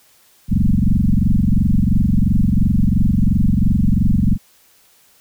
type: tone with frequency modulation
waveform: sine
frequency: 100.7 Hz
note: G2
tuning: 47 cents sharp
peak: -11 dBFS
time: 0.48-4.38 s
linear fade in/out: 50 ms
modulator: 22.9 Hz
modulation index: 5.6
effects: white hiss -53 dBFS RMS until 5.2 s